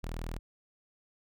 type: tone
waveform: sawtooth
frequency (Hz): 40.27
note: E1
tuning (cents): -40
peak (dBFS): -32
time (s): 0.03-0.39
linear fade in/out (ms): 10
effects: none